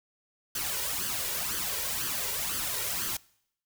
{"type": "noise with flanger", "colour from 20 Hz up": "white", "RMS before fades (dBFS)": -32, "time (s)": [0.55, 3.17], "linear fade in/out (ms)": 5, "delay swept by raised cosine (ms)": [0.63, 2.13], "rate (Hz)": 2, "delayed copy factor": 0.65, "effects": ["noise-tail reverb RT60 0.7 s tail -23 dB re dry"]}